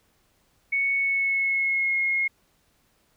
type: tone with pitch glide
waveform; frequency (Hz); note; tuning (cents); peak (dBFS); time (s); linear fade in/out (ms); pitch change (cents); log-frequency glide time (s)
sine; 2217 to 2155; C#7 to C#7; 0 to -49; -21; 0.72-2.28; 10; -49; 0.95-1.97
effects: pink hiss -66 dBFS RMS until 3.16 s